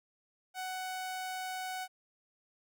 sawtooth tone, 745 Hz, F#5, 12 cents sharp, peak -33 dBFS, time 0.54-1.88 s, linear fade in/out 50 ms, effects none

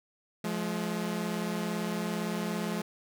sawtooth tone pair together, 174.61 / 212.3 Hz, F3 / G#3, 0 / +38 cents, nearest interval minor third, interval 338 cents, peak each -30 / -29 dBFS, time 0.44-2.82 s, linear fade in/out 5 ms, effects none

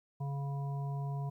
harmonic tone, 140 Hz, C#3, 18 cents sharp, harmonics 1 / 3 / 5 / 7, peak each -34 / -51 / -48 / -49 dBFS, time 0.2-1.3 s, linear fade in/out 10 ms, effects 12-bit

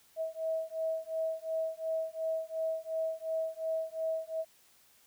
sine beating tone pair, 643 / 645.8 Hz, E5 / E5, -43 / -36 cents, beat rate 2.8 Hz, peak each -35 / -35 dBFS, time 0.16-4.45 s, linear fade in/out 50 ms, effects white hiss -64 dBFS RMS until 5.06 s

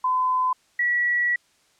sine tone pair in turn, 1017 / 1935.4 Hz, C6 / B6, -50 / -36 cents, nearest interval major seventh, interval 1114 cents, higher second, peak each -19 dBFS, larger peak neither, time 0.04-0.53 / 0.79-1.36 s, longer second, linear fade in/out 5 ms, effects white hiss -62 dBFS RMS until 1.79 s + low-pass 8000 Hz 12 dB/octave

